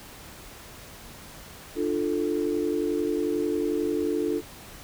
sine chord, D minor, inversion none, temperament equal with one note detuned, 297.9 / 349.2 / 440 Hz, D4 / F4 / A4, +25 / 0 / 0 cents, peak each -28 dBFS, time 1.75-4.42 s, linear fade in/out 50 ms, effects pink hiss -45 dBFS RMS until 4.83 s

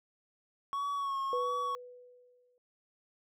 triangle tone with vibrato, 1109 Hz, C#6, in tune, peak -30 dBFS, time 0.73-1.75 s, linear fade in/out 0 ms, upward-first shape sine, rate 1.5 Hz, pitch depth 40 cents each way
sine tone with exponential decay, 493.9 Hz, B4, in tune, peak -30 dBFS, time 1.33-2.58 s, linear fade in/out 1 ms, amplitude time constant 270 ms
effects none

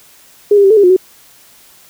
sine tone with pitch steps, 412.4 / 401.6 / 388.5 / 439.3 / 404.7 / 359.3 / 373.1 Hz, G#4 / G4 / G4 / A4 / G#4 / F4 / F#4, -12 / +42 / -16 / -3 / -45 / +49 / +14 cents, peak -4 dBFS, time 0.51-0.965 s, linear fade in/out 5 ms, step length 65 ms, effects white hiss -44 dBFS RMS until 1.89 s

